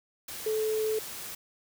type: tone in noise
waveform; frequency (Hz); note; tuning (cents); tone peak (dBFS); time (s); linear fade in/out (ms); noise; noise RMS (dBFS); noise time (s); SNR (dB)
sine; 435.3; A4; -19; -26; 0.46-0.99; 5; white; -40; 0.28-1.35; +11
effects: none